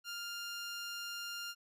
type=tone; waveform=15% pulse; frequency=1400 Hz; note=F6; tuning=4 cents sharp; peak=-34 dBFS; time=0.04-1.55 s; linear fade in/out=50 ms; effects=resampled to 32000 Hz